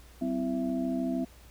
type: tone cluster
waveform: sine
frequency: 191.2 / 258 / 331.2 / 668 Hz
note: G3 / C4 / E4 / E5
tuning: -43 / -24 / +8 / +23 cents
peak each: -37 / -29 / -36 / -37 dBFS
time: 0.21-1.25 s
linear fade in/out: 10 ms
effects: added 60 Hz sine -52 dBFS peak until 1.5 s + pink hiss -57 dBFS RMS until 1.5 s